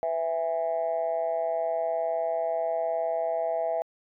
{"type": "tone with amplitude modulation", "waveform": "sine", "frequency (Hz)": 659.3, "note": "E5", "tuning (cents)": 0, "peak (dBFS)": -20, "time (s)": [0.03, 3.82], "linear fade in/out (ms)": 0, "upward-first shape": "sine", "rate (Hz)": 159, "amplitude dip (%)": 95, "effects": ["tanh soft clip ceiling -18 dBFS"]}